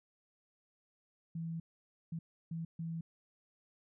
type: tone bursts at uneven times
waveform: sine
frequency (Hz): 164.81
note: E3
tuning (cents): 0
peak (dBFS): -37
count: 4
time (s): 1.35-1.6 / 2.12-2.19 / 2.51-2.65 / 2.79-3.01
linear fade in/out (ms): 5
effects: none